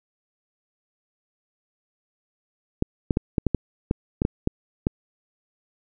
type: clicks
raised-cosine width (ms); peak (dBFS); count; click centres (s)
3; -7; 11; 2.824 / 3.108 / 3.171 / 3.382 / 3.467 / 3.547 / 3.911 / 4.219 / 4.251 / 4.474 / 4.869
effects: none